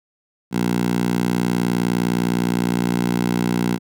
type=tone with high-pass filter; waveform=10% pulse; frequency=59.7 Hz; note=A#1; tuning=42 cents sharp; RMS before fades=-20 dBFS; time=0.51-3.79 s; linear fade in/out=50 ms; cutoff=180 Hz; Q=2; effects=none